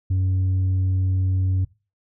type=tone; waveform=sine; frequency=93.6 Hz; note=F#2; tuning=20 cents sharp; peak=-15 dBFS; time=0.1-1.65 s; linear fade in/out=10 ms; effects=noise-tail reverb RT60 0.3 s tail -21 dB re dry + tanh soft clip ceiling -17 dBFS